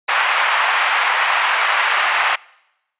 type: band-pass noise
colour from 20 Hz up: pink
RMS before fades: -17 dBFS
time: 0.08-2.36 s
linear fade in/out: 10 ms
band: 870 to 2800 Hz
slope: 24 dB/octave
effects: noise-tail reverb RT60 0.9 s tail -24 dB re dry + resampled to 8000 Hz